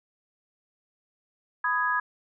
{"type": "chord", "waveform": "sine", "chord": "G# minor", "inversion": "first", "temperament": "just", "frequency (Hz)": [996.7, 1245.9, 1661.2], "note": ["B5", "D#6", "G#6"], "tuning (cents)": [16, 2, 0], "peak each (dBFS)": [-28, -29, -26], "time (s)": [1.64, 2], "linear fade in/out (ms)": 5, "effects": []}